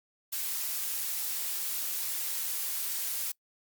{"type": "noise", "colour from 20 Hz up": "blue", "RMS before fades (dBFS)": -33, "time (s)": [0.32, 3.32], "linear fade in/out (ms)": 10, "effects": ["noise-tail reverb RT60 0.1 s tail -24 dB re dry", "Opus 48 kbps"]}